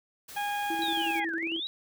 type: noise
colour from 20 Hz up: white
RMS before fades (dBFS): -45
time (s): 0.28-1.2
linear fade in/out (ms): 10
type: harmonic tone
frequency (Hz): 820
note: G#5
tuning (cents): -22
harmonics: 1 / 2 / 3 / 4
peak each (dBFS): -30 / -36 / -40 / -42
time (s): 0.36-1.25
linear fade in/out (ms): 10
type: tone with tremolo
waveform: sine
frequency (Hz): 329.6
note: E4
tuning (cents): 0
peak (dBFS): -31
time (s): 0.7-1.6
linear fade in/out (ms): 5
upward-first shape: square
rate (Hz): 11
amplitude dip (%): 50
type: linear two-way sweep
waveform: sine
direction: down then up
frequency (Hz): 3947 to 1480 to 3947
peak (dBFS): -31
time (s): 0.82-1.67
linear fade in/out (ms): 0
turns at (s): 1.34
effects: none